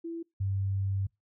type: tone pair in turn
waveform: sine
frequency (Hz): 333.5 / 97.5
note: E4 / G2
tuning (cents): +20 / -9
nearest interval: octave + major sixth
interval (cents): 2129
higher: first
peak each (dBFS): -34 / -27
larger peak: second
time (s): 0.04-0.23 / 0.4-1.07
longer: second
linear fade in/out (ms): 10
effects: noise-tail reverb RT60 0.2 s tail -25 dB re dry